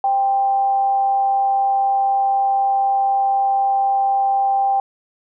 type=tone with amplitude modulation; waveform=sine; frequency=788 Hz; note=G5; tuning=9 cents sharp; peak=-13 dBFS; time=0.04-4.8 s; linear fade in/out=2 ms; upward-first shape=sine; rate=260 Hz; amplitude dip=25%; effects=none